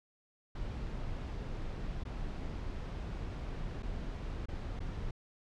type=noise with dropouts; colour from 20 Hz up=brown; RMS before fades=-39 dBFS; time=0.55-5.11 s; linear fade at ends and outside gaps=5 ms; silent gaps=2.037-2.051 / 3.825-3.829 / 4.458-4.484 / 4.793-4.803 s; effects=low-pass 5000 Hz 12 dB/octave